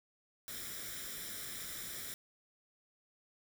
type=noise with comb filter; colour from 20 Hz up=white; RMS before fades=-44 dBFS; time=0.48-2.14 s; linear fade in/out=0 ms; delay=0.55 ms; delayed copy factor=+0.7; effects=none